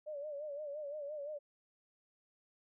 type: tone with vibrato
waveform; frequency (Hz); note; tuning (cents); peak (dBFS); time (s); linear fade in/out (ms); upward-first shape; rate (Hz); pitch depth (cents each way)
sine; 587.3; D5; 0; -40; 0.06-1.39; 20; sine; 5.8; 83
effects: none